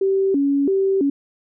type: tone with vibrato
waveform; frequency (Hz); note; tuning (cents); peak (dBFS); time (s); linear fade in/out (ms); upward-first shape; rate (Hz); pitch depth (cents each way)
sine; 329.6; E4; 0; -15; 0.01-1.1; 5; square; 1.5; 280
effects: none